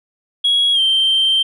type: tone with pitch glide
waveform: sine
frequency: 3322 to 3136 Hz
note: G#7 to G7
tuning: 0 to 0 cents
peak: -10 dBFS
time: 0.44-1.43 s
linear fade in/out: 10 ms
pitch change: -100 cents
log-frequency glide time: 0.73-0.8 s
effects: tanh soft clip ceiling -9 dBFS